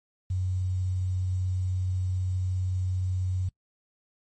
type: tone with quantisation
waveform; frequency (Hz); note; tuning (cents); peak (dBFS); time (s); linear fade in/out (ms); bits
sine; 92.5; F#2; 0; -25; 0.3-3.49; 5; 9
effects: noise-tail reverb RT60 0.1 s tail -24 dB re dry + MP3 32 kbps